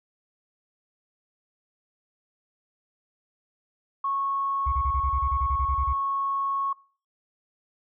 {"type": "tone", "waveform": "sine", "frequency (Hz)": 1100, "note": "C#6", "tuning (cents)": -14, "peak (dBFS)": -24, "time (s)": [4.04, 6.73], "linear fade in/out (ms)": 5}
{"type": "tone bursts", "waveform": "sine", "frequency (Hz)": 66.7, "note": "C2", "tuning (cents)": 34, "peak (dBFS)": -23, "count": 14, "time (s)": [4.66, 5.933], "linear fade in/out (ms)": 10, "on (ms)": 64, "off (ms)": 29}
{"effects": ["noise-tail reverb RT60 0.4 s tail -22 dB re dry", "tanh soft clip ceiling -13 dBFS"]}